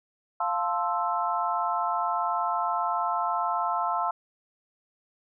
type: chord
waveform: sine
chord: F major seventh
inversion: none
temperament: equal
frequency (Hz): 698.5 / 880 / 1046.5 / 1318.5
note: F5 / A5 / C6 / E6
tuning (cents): 0 / 0 / 0 / 0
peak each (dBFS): -30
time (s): 0.4-4.11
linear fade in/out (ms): 5
effects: none